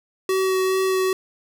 square tone with vibrato, 377.8 Hz, F#4, 36 cents sharp, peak -19 dBFS, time 0.29-1.13 s, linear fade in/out 2 ms, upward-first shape sine, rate 2.4 Hz, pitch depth 10 cents each way, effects none

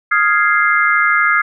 sine chord, F minor seventh, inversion third, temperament equal, 1244.5 / 1396.9 / 1661.2 / 2093 Hz, Eb6 / F6 / Ab6 / C7, 0 / 0 / 0 / 0 cents, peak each -16 dBFS, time 0.11-1.42 s, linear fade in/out 10 ms, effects none

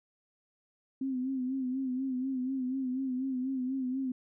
sine tone with vibrato, 260 Hz, C4, 11 cents flat, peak -30 dBFS, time 1.01-4.12 s, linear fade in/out 5 ms, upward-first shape sine, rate 4.1 Hz, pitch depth 62 cents each way, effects none

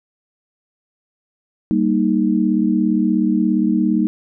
sine chord, Eb major, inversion first, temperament equal, 196 / 233.1 / 311.1 Hz, G3 / Bb3 / Eb4, 0 / 0 / 0 cents, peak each -18 dBFS, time 1.71-4.07 s, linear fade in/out 0 ms, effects none

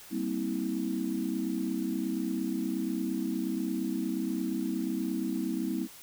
sine chord, C dominant seventh, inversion second, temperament equal with one note detuned, 196 / 233.1 / 261.6 / 323 Hz, G3 / Bb3 / C4 / E4, 0 / 0 / 0 / -35 cents, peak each -35 / -35 / -34 / -33 dBFS, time 0.1-5.88 s, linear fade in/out 50 ms, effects tanh soft clip ceiling -18 dBFS + white hiss -50 dBFS RMS until 6.02 s

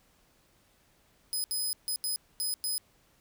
10% pulse tone bursts at uneven times, 5030 Hz, D#8, 18 cents sharp, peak -24 dBFS, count 6, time 1.33-1.44 / 1.51-1.73 / 1.88-1.96 / 2.04-2.16 / 2.4-2.54 / 2.64-2.78 s, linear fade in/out 0 ms, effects pink hiss -66 dBFS RMS until 3.2 s

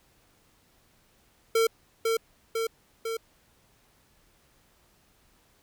square tone with echo, 452.8 Hz, A4, 50 cents sharp, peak -21 dBFS, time 1.55-1.67 s, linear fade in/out 5 ms, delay 500 ms, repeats 3, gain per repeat -3 dB, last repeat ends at 3.17 s, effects pink hiss -64 dBFS RMS until 5.62 s

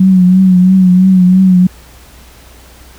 sine tone with vibrato, 185 Hz, F#3, in tune, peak -3 dBFS, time 0-1.67 s, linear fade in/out 5 ms, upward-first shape triangle, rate 3 Hz, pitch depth 55 cents each way, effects added 61 Hz sine -38 dBFS peak until 2.98 s + pink hiss -40 dBFS RMS until 2.98 s

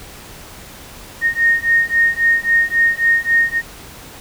sine beating tone pair, 1849 / 1852.7 Hz, A#6 / A#6, -15 / -11 cents, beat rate 3.7 Hz, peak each -15 dBFS, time 1.21-3.62 s, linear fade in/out 50 ms, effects pink hiss -37 dBFS RMS until 4.2 s

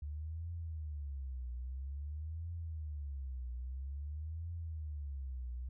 sine tone with vibrato, 72 Hz, D2, 34 cents flat, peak -39 dBFS, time 0.02-5.69 s, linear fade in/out 5 ms, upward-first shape triangle, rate 0.5 Hz, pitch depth 300 cents each way, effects none

